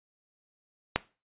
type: click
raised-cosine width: 0.3 ms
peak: -7 dBFS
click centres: 0.96 s
effects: noise-tail reverb RT60 0.3 s tail -18 dB re dry + resampled to 8000 Hz